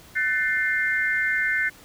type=tone cluster; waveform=sine; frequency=1509 / 1774 / 2106 Hz; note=F#6 / A6 / C7; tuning=+34 / +14 / +11 cents; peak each=-25 dBFS; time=0.15-1.7 s; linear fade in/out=20 ms; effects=pink hiss -49 dBFS RMS until 1.84 s